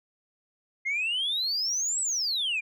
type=exponential two-way sweep; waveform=sine; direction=up then down; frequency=2087 to 8000 to 2341 Hz; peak=-24 dBFS; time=0.85-2.61 s; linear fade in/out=20 ms; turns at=2.01 s; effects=tanh soft clip ceiling -23 dBFS